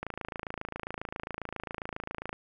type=click train; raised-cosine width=0.5 ms; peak=-20 dBFS; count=64; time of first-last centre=0.03-2.329 s; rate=27.4 Hz; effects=none